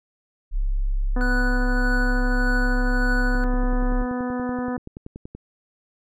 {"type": "tone", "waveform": "sine", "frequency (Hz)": 33.94, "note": "C#1", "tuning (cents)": -36, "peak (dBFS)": -19, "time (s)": [0.51, 4.06], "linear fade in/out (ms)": 50}
{"type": "harmonic tone", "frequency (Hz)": 248.8, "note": "B3", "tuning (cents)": 13, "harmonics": [1, 2, 3, 4, 5, 6, 7], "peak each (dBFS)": [-25, -31, -35, -37, -39, -41, -42], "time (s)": [1.16, 4.77], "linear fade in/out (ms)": 5}
{"type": "tone with tremolo", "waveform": "triangle", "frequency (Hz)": 1480, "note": "F#6", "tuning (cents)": 0, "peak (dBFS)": -21, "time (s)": [1.21, 3.44], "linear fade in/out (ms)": 0, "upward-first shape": "triangle", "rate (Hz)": 1.7, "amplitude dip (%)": 55}
{"type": "click train", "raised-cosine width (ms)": 3, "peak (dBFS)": -23, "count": 22, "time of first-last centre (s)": [3.35, 5.35], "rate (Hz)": 10.5}
{"effects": []}